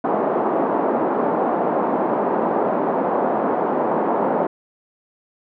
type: band-pass noise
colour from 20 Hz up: white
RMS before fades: -20 dBFS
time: 0.04-4.47 s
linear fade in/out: 5 ms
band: 210 to 900 Hz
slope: 24 dB/octave
effects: none